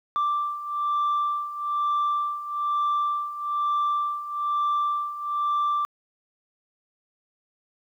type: beating tone pair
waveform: sine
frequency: 1174.7 / 1175.8 Hz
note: D6 / D6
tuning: 0 / +2 cents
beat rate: 1.1 Hz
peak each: -27 / -23 dBFS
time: 0.16-5.85 s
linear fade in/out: 0 ms
effects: tanh soft clip ceiling -19 dBFS + 10-bit